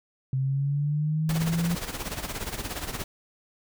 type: linear sweep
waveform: sine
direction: up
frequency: 130.81 to 172.5 Hz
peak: -23 dBFS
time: 0.33-1.75 s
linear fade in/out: 2 ms
type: noise with tremolo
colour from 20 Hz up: pink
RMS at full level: -31 dBFS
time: 1.29-3.04 s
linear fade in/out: 2 ms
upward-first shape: sine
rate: 17 Hz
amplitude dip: 70%
effects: none